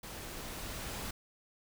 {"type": "noise with level ramp", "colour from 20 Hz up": "pink", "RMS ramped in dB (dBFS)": [-45, -40], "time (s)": [0.03, 1.11], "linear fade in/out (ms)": 5, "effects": []}